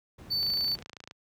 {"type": "noise", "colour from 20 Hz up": "brown", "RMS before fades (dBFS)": -43, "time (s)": [0.18, 0.83], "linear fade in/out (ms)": 10}
{"type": "tone", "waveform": "triangle", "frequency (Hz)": 4519, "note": "C#8", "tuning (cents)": 33, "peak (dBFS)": -25, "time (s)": [0.3, 0.76], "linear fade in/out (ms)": 20}
{"type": "click train", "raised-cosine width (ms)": 0.2, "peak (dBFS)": -26, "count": 20, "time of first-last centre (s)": [0.43, 1.111], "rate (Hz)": 27.9}
{"effects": ["high-pass 80 Hz 12 dB/octave"]}